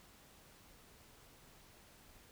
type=silence; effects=pink hiss -62 dBFS RMS until 2.31 s